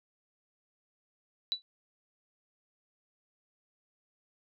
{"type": "tone with exponential decay", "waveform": "sine", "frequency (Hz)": 3951, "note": "B7", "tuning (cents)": 0, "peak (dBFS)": -24, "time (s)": [1.52, 1.62], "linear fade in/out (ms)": 0, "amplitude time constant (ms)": 20, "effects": []}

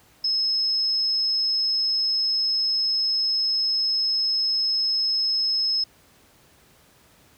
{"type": "tone", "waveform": "sine", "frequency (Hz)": 5180, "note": "E8", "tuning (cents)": -31, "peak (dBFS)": -20, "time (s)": [0.24, 5.84], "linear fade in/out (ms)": 5, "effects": ["pink hiss -56 dBFS RMS until 7.37 s", "high-pass 60 Hz 12 dB/octave"]}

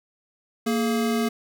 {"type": "tone pair together", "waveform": "square", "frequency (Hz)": [231.4, 422], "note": ["A#3", "G#4"], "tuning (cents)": [-13, 28], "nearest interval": "minor seventh", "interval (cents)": 1041, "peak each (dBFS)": [-23, -28], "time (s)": [0.66, 1.29], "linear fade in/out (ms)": 10, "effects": []}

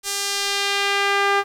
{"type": "tone with band-pass filter sweep", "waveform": "sawtooth", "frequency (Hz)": 400, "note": "G4", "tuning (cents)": 35, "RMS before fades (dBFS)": -21, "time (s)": [0.03, 1.44], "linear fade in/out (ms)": 50, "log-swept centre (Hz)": [8000, 1300], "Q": 0.99, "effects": ["8-bit"]}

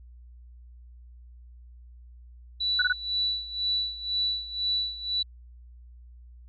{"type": "tone with tremolo", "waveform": "sine", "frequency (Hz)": 3951, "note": "B7", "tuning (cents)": 0, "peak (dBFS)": -23, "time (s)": [2.6, 5.23], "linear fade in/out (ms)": 10, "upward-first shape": "sine", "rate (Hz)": 2, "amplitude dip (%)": 80}
{"type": "tone bursts", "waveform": "sine", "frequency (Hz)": 1480, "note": "F#6", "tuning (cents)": 0, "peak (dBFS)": -20, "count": 3, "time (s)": [2.79, 2.927], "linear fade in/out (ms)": 5, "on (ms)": 31, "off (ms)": 22}
{"effects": ["added 60 Hz sine -46 dBFS peak until 6.48 s"]}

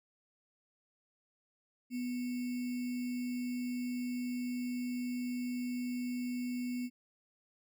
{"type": "tone with sample-and-hold", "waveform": "sine", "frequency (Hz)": 246.9, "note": "B3", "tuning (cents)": 0, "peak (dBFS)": -34, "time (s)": [1.9, 6.9], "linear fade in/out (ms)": 50, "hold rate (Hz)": 2450, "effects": []}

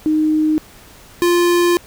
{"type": "tone pair in turn", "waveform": ["sine", "square"], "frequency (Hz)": [309.4, 348.7], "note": ["D#4", "F4"], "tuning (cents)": [-10, -3], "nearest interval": "major second", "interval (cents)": 207, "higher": "second", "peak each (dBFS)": -12, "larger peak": "neither", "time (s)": [[0.06, 0.58], [1.22, 1.77]], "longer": "second", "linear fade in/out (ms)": 0, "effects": ["pink hiss -43 dBFS RMS until 1.86 s"]}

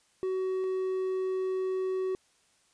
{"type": "tone pair in turn", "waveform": "triangle", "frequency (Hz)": [375.5, 375.5], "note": ["F#4", "F#4"], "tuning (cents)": [26, 26], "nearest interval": "unison", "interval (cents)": 0, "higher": "neither", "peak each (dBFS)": -26, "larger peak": "neither", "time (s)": [[0.23, 0.64], [0.64, 2.15]], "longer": "second", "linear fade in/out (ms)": 0, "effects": ["white hiss -67 dBFS RMS until 2.73 s", "resampled to 22050 Hz"]}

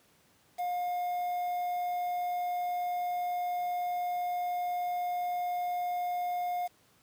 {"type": "tone with quantisation", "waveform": "triangle", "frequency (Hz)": 713, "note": "F5", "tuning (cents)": 36, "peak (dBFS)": -28, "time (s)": [0.58, 6.68], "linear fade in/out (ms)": 20, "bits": 8, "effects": ["pink hiss -65 dBFS RMS until 7.02 s", "high-pass 100 Hz 12 dB/octave"]}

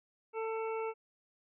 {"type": "harmonic tone", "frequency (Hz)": 445.7, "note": "A4", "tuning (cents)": 22, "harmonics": [1, 2, 3, 5, 6], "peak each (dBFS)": [-35, -41, -45, -49, -51], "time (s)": [0.33, 0.94], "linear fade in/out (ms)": 50, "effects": []}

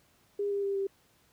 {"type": "tone with pitch steps", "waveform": "sine", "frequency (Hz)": [405.7, 401, 396.4, 391.9], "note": ["G#4", "G4", "G4", "G4"], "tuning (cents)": [-41, 39, 19, 0], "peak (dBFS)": -28, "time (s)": [0.39, 0.87], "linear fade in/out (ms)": 5, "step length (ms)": 120, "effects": ["pink hiss -66 dBFS RMS until 1.32 s", "high-pass 60 Hz 12 dB/octave"]}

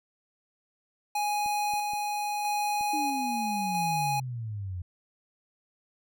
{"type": "tone with tremolo", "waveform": "square", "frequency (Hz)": 830.6, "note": "G#5", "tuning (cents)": 0, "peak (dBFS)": -27, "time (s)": [1.15, 4.2], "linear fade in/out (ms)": 5, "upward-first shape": "square", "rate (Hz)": 0.77, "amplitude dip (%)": 25}
{"type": "clicks", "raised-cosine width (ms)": 3, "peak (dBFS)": -35, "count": 4, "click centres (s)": [1.461, 1.737, 1.935, 2.81]}
{"type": "exponential sweep", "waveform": "sine", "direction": "down", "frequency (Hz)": [311.1, 87.1], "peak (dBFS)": -32, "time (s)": [2.93, 4.82], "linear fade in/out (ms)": 5}
{"effects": []}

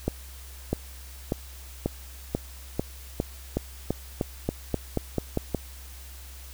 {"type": "accelerating click train", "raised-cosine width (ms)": 2, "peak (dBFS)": -11, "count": 16, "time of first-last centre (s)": [0.08, 5.547], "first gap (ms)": 650, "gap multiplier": 0.91, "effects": ["added 65 Hz sine -42 dBFS peak until 6.53 s", "white hiss -48 dBFS RMS until 6.53 s"]}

